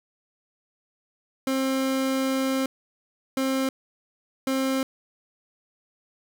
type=tone bursts at uneven times; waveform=30% pulse; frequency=265.6 Hz; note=C4; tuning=26 cents sharp; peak=-20 dBFS; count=3; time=1.47-2.66 / 3.37-3.69 / 4.47-4.83 s; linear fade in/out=2 ms; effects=none